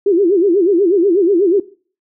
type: tone with vibrato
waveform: sine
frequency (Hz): 370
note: F#4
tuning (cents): 0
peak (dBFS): -9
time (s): 0.06-1.6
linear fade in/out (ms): 5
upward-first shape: sine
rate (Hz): 8.2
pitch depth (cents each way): 200
effects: noise-tail reverb RT60 0.4 s tail -18 dB re dry